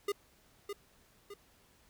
square tone with echo, 406.4 Hz, G#4, 38 cents flat, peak -31 dBFS, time 0.08-0.12 s, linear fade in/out 5 ms, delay 610 ms, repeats 2, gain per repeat -7 dB, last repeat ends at 1.34 s, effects pink hiss -66 dBFS RMS until 1.89 s

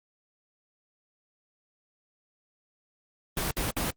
pink noise bursts, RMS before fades -29 dBFS, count 3, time 3.37-3.906 s, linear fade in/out 2 ms, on 140 ms, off 58 ms, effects Opus 24 kbps

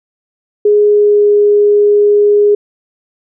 sine tone with pitch glide, 416.1 to 413 Hz, G#4 to G#4, +3 to -10 cents, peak -5 dBFS, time 0.65-2.55 s, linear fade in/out 5 ms, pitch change -13 cents, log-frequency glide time 0.84-1.28 s, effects none

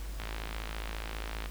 click train, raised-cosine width 0.3 ms, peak -22 dBFS, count 70, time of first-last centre 0.2-1.459 s, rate 54.8 Hz, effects added 50 Hz sine -37 dBFS peak until 1.5 s + pink hiss -49 dBFS RMS until 1.5 s

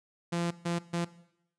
sawtooth tone bursts at uneven times, 171.4 Hz, F3, 32 cents flat, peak -25 dBFS, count 3, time 0.32-0.51 / 0.65-0.79 / 0.93-1.05 s, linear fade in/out 10 ms, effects noise-tail reverb RT60 0.8 s tail -18 dB re dry + resampled to 22050 Hz

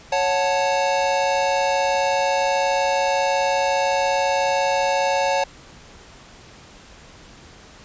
square chord, F# minor, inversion second, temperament equal with one note detuned, 554.4 / 735.7 / 880 Hz, C#5 / F#5 / A5, 0 / -10 / 0 cents, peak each -22 / -25 / -23 dBFS, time 0.12-5.44 s, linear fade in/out 5 ms, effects pink hiss -45 dBFS RMS until 7.84 s + resampled to 16000 Hz

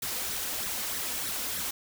white noise with flanger, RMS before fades -33 dBFS, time 0.02-1.71 s, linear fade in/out 5 ms, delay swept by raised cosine 0.5 to 4.1 ms, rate 3.2 Hz, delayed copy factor +0.55, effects none

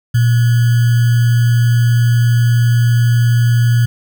sine tone with sample-and-hold, 118.5 Hz, A#2, 29 cents sharp, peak -8 dBFS, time 0.14-3.86 s, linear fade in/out 10 ms, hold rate 1575 Hz, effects none

